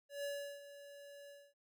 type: tone with ADSR envelope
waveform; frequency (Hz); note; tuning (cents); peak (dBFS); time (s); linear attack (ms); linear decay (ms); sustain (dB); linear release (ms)
square; 569; C#5; +45; -39; 0.09-1.54; 150; 360; -14; 250
effects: none